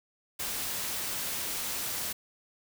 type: noise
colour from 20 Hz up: white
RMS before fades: -34 dBFS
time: 0.39-2.13 s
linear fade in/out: 10 ms
effects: none